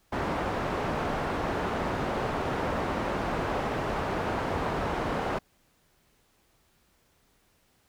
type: low-pass noise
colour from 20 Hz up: white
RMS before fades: -30 dBFS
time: 0.12-5.39 s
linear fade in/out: 10 ms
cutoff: 920 Hz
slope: 12 dB/octave
effects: pink hiss -67 dBFS RMS until 7.88 s